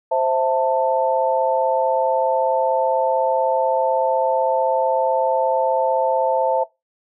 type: chord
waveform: sine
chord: A minor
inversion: first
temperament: equal with one note detuned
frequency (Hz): 523.3 / 659.3 / 887.7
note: C5 / E5 / A5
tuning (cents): 0 / 0 / +15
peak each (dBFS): -20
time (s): 0.11-6.64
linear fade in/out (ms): 10
effects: noise-tail reverb RT60 0.2 s tail -19 dB re dry